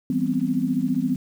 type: chord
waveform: sine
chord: C major seventh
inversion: first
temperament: equal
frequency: 164.81 / 196 / 246.9 / 261.6 Hz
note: E3 / G3 / B3 / C4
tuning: 0 / 0 / 0 / 0 cents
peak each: -29 / -28 / -24 / -24 dBFS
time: 0.1-1.16 s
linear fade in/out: 2 ms
effects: 8-bit